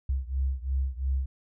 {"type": "beating tone pair", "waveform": "sine", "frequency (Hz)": [65.41, 68.31], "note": ["C2", "C#2"], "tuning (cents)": [0, -25], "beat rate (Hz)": 2.9, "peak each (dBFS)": [-28, -30], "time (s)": [0.09, 1.26], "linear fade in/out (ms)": 5, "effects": []}